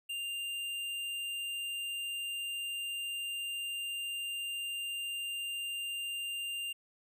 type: tone with hard clipping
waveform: sine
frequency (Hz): 2794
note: F7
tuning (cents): 0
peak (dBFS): -37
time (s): 0.09-6.73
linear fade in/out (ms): 10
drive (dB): 11
effects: none